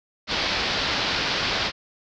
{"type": "low-pass noise", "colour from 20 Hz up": "white", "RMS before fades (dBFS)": -25, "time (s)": [0.27, 1.72], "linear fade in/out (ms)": 50, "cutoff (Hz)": 5000, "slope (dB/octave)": 48, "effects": []}